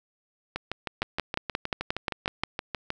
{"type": "two click trains", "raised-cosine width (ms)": 0.3, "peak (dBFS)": [-14, -10], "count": [16, 9], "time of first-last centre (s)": [[0.56, 2.904], [1.02, 2.436]], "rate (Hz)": [6.4, 5.65], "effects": []}